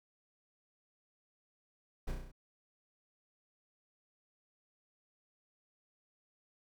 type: noise with echo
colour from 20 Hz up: brown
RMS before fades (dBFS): -36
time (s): 2.07-2.12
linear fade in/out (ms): 10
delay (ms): 33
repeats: 6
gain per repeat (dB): -3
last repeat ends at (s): 2.318
effects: none